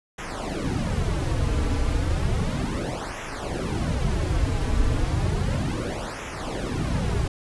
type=noise with flanger; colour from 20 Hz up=brown; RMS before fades=-25 dBFS; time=0.18-7.28 s; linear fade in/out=5 ms; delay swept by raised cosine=0.22 to 5.62 ms; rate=0.33 Hz; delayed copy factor=-0.85; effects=resampled to 24000 Hz